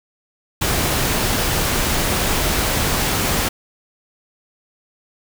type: noise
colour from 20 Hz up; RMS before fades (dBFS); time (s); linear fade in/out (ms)
pink; -19; 0.61-3.49; 10
effects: none